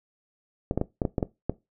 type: clicks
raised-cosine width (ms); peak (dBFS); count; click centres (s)
2; -11; 8; 0.711 / 0.776 / 0.814 / 1.018 / 1.052 / 1.182 / 1.228 / 1.496
effects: noise-tail reverb RT60 0.2 s tail -18 dB re dry